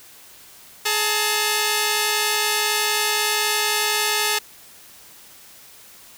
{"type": "tone pair together", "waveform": "5% pulse", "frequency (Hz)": [422.6, 896], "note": ["G#4", "A5"], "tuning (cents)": [30, 31], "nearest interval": "octave + minor second", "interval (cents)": 1301, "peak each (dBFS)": -10, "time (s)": [0.85, 4.39], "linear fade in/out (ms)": 10, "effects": ["white hiss -46 dBFS RMS until 6.17 s"]}